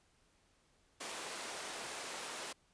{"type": "high-pass noise", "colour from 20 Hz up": "pink", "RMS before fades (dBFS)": -44, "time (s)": [1, 2.53], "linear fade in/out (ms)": 10, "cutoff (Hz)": 440, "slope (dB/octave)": 12, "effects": ["pink hiss -72 dBFS RMS until 2.73 s", "resampled to 22050 Hz"]}